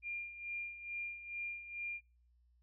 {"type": "tone with tremolo", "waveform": "sine", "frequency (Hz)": 2400, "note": "D7", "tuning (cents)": 37, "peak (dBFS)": -38, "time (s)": [0.02, 2.01], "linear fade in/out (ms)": 50, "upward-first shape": "sine", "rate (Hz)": 2.3, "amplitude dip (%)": 70, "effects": ["noise-tail reverb RT60 0.4 s tail -24 dB re dry", "added 60 Hz sine -67 dBFS peak until 2.62 s"]}